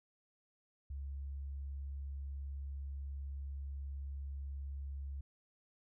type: tone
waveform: sine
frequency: 69.3 Hz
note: C#2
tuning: in tune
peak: -40 dBFS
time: 0.9-5.21 s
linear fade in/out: 5 ms
effects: none